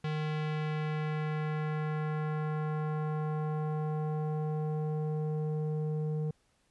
square tone with low-pass filter sweep, 153.6 Hz, D#3, 22 cents flat, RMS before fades -33 dBFS, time 0.04-6.31 s, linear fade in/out 5 ms, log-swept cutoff 3200 to 400 Hz, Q 1.3, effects pink hiss -72 dBFS RMS until 6.7 s + resampled to 24000 Hz

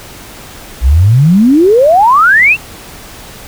sine exponential sweep, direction up, 58 to 2794 Hz, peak -3 dBFS, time 0.81-2.57 s, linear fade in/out 50 ms, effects pink hiss -31 dBFS RMS until 3.47 s

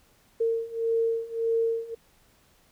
sine beating tone pair, 455.5 / 457.2 Hz, A#4 / A#4, -40 / -34 cents, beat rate 1.7 Hz, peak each -28 / -26 dBFS, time 0.4-1.95 s, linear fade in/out 10 ms, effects pink hiss -62 dBFS RMS until 2.71 s

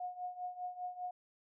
sine tone with tremolo, 723 Hz, F#5, 40 cents flat, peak -36 dBFS, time 0-1.11 s, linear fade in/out 5 ms, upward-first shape triangle, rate 5 Hz, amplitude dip 85%, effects none

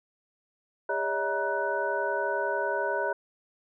sine tone cluster, 403.8 / 567 / 638 / 949 / 1491 Hz, G#4 / C#5 / D#5 / A#5 / F#6, -49 / +39 / +43 / +31 / +13 cents, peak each -33 / -32 / -33 / -32 / -32 dBFS, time 0.89-3.13 s, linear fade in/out 5 ms, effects none

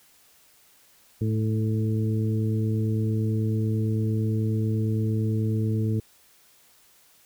harmonic tone with a mistuned harmonic, 109 Hz, A2, 16 cents flat, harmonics 1 / 2 / 3 / 4, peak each -23 / -29 / -33 / -35 dBFS, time 1.21-6 s, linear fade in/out 5 ms, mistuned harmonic 4, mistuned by +16 cents, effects white hiss -58 dBFS RMS until 7.25 s

